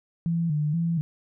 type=tone with vibrato; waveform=sine; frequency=158.6 Hz; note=D#3; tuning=33 cents sharp; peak=-22 dBFS; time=0.26-1.01 s; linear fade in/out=0 ms; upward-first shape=square; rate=2.1 Hz; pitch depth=97 cents each way; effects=none